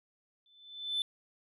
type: tone with exponential growth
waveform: sine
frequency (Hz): 3520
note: A7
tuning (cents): 0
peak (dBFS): -25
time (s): 0.46-1.02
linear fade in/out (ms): 1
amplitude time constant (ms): 120
effects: tanh soft clip ceiling -27 dBFS

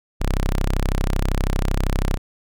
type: tone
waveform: sawtooth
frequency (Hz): 32.7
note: C1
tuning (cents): 0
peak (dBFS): -14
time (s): 0.2-2.18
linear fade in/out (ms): 20
effects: none

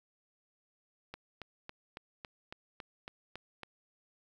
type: click train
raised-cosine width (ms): 0.3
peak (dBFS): -27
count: 10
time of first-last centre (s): 1.14-3.633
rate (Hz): 3.61
effects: 10-bit

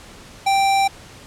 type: tone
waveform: square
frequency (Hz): 784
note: G5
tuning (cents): 0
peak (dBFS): -15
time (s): 0.46-0.88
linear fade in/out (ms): 10
effects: pink hiss -42 dBFS RMS until 1.26 s + low-pass 9000 Hz 12 dB/octave

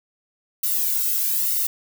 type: noise with flanger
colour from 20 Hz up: violet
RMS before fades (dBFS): -22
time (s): 0.63-1.67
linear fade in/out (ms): 5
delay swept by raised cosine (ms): 1.2 to 1.73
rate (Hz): 1.1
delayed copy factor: -0.95
effects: none

